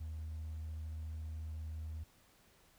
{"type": "tone with hard clipping", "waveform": "triangle", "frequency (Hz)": 78.5, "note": "D#2", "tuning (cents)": 16, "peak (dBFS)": -40, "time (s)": [0, 2.04], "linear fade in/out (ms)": 10, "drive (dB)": 2, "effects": ["pink hiss -67 dBFS RMS until 2.78 s"]}